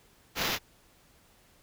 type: noise with sample-and-hold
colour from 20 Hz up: white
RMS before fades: -30 dBFS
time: 0.35-0.59 s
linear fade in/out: 50 ms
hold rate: 8820 Hz
effects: pink hiss -62 dBFS RMS until 1.62 s